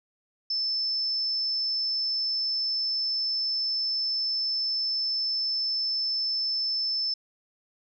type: tone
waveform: sine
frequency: 5274 Hz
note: E8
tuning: in tune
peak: -25 dBFS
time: 0.5-7.14 s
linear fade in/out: 5 ms
effects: none